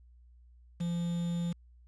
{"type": "tone with quantisation", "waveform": "triangle", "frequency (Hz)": 171.7, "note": "F3", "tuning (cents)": -29, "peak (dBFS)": -28, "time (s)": [0.8, 1.53], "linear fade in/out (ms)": 10, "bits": 8, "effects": ["added 60 Hz sine -55 dBFS peak until 1.87 s", "resampled to 22050 Hz"]}